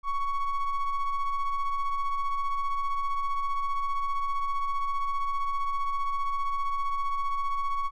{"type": "ring-modulated tone", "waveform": "triangle", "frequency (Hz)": 554.4, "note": "C#5", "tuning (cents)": 0, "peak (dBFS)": -20, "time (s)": [0.03, 7.91], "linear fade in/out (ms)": 50, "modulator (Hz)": 562, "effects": []}